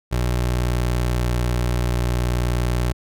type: tone with pitch glide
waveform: 25% pulse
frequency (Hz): 61 to 60.54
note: B1 to B1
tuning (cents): -21 to -34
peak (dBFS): -15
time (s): 0.11-2.93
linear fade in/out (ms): 20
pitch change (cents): -13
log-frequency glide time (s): 0.57-0.86
effects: none